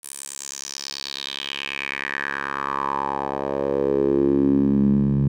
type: tone with band-pass filter sweep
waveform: 10% pulse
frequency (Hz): 69.3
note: C#2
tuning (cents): 0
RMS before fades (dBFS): -23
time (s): 0.03-5.28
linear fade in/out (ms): 5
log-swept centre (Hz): 10000 to 150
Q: 4.1
effects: none